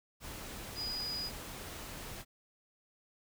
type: tone in noise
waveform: sine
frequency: 4934 Hz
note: D#8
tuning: 15 cents flat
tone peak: -36 dBFS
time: 0.75-1.31 s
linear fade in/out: 50 ms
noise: pink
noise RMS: -45 dBFS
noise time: 0.2-2.25 s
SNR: +6 dB
effects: none